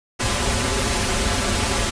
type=noise with comb filter; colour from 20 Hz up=pink; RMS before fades=-21 dBFS; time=0.19-1.91 s; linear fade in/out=20 ms; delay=6.4 ms; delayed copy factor=-0.9; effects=resampled to 22050 Hz